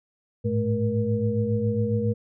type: tone cluster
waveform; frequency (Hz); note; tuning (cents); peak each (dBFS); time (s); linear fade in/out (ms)
sine; 104.6 / 111.9 / 215.9 / 474.5; G#2 / A2 / A3 / A#4; +13 / +30 / -33 / +31; -27; 0.44-2.14; 20
effects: none